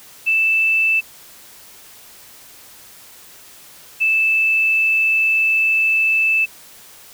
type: tone pair in turn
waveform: sine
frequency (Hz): 2643 / 2633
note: E7 / E7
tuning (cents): +4 / -3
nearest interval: unison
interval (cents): 7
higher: first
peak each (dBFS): -13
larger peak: neither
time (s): 0.26-1.01 / 4-6.46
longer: second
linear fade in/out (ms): 20
effects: white hiss -43 dBFS RMS until 7.13 s